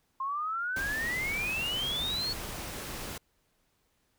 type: exponential sweep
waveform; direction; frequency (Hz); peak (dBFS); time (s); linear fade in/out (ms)
sine; up; 1054 to 4433; -30; 0.2-2.33; 5
type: noise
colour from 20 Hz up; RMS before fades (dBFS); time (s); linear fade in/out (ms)
pink; -39; 0.76-3.18; 5
effects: pink hiss -73 dBFS RMS until 4.18 s